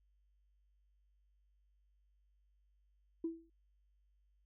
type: tone with exponential decay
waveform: sine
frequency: 329.6 Hz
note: E4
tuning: in tune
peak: -32 dBFS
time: 3.24-3.5 s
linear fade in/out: 5 ms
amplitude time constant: 55 ms
effects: tanh soft clip ceiling -28 dBFS + added 50 Hz sine -70 dBFS peak until 4.45 s